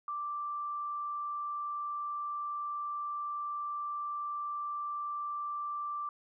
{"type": "tone", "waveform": "sine", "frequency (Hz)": 1174.7, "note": "D6", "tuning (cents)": 0, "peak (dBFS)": -34, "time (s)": [0.08, 6.09], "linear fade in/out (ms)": 2, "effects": []}